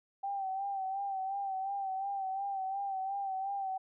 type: tone with vibrato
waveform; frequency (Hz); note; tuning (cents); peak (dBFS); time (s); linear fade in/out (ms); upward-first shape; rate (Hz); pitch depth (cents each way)
sine; 779; G5; -11; -33; 0.23-3.78; 10; sine; 2.8; 48
effects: none